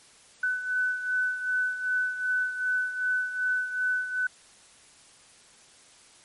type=beating tone pair; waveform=sine; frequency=1501 / 1503.6 Hz; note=F#6 / F#6; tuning=+24 / +27 cents; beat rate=2.6 Hz; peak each=-26 / -32 dBFS; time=0.43-4.27 s; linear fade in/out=5 ms; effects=white hiss -55 dBFS RMS until 6.24 s + MP3 48 kbps